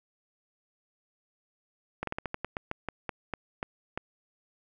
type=slowing click train; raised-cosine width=0.5 ms; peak=-17 dBFS; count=14; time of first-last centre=2.03-3.976 s; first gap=43 ms; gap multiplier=1.19; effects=none